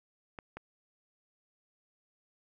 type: clicks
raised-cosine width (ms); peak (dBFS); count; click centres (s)
0.5; -27; 2; 0.388 / 0.57
effects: none